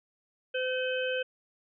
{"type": "harmonic tone", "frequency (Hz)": 512, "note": "C5", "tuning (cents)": -38, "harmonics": [1, 3, 5, 6], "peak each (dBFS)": [-30, -35, -37, -38], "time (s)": [0.54, 1.23], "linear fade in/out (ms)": 10, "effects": []}